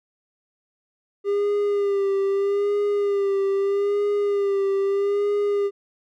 triangle tone with vibrato, 401.2 Hz, G4, 40 cents sharp, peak -17 dBFS, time 1.24-5.71 s, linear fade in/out 50 ms, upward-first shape sine, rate 0.79 Hz, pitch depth 39 cents each way, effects none

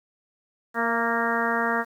harmonic tone with a mistuned harmonic, 232.2 Hz, A#3, 7 cents flat, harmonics 1 / 2 / 3 / 4 / 5 / 6 / 7 / 8, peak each -30 / -30 / -30 / -30 / -30 / -30 / -30 / -30 dBFS, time 0.74-1.85 s, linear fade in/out 50 ms, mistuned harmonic 3, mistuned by -21 cents, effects 9-bit

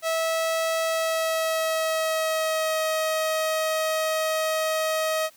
sawtooth tone with pitch glide, 650 to 632.2 Hz, E5 to D#5, -24 to +27 cents, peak -19 dBFS, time 0.02-5.3 s, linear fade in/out 50 ms, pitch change -49 cents, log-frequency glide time 0.84-2.83 s, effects white hiss -55 dBFS RMS until 5.36 s

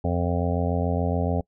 harmonic tone, 87 Hz, F2, 6 cents flat, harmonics 1 / 2 / 3 / 5 / 6 / 7 / 8 / 9, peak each -25 / -28 / -30 / -32 / -33 / -33 / -34 / -35 dBFS, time 0.04-1.41 s, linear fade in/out 5 ms, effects noise-tail reverb RT60 0.1 s tail -24 dB re dry

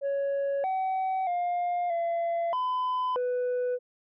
sine tone with pitch steps, 557 / 758 / 706 / 679 / 1009 / 495.9 Hz, C#5 / F#5 / F5 / F5 / B5 / B4, +8 / +42 / +19 / -49 / +37 / +7 cents, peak -23 dBFS, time 0.01-3.79 s, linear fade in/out 50 ms, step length 630 ms, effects tanh soft clip ceiling -25 dBFS

